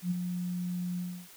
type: tone with ADSR envelope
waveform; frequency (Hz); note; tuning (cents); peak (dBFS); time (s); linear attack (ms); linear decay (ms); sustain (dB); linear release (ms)
sine; 178.2; F3; +35; -25; 0.02-1.28; 88; 21; -6; 300
effects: white hiss -53 dBFS RMS until 1.36 s